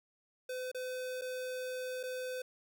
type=tone with dropouts; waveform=square; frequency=508 Hz; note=B4; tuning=49 cents sharp; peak=-38 dBFS; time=0.49-2.42 s; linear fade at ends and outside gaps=5 ms; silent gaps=0.716-0.746 / 1.213-1.218 / 2.031-2.035 s; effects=none